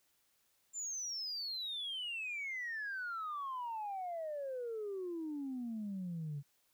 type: exponential sweep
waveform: sine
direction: down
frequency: 7290 to 138.59 Hz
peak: -37 dBFS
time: 0.73-6.43 s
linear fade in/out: 50 ms
effects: tanh soft clip ceiling -35 dBFS + white hiss -75 dBFS RMS until 6.73 s